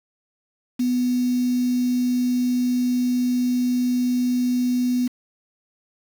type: tone with quantisation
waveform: sine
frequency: 248.1 Hz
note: B3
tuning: 8 cents sharp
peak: -18 dBFS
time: 0.79-5.08 s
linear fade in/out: 10 ms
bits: 6
effects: none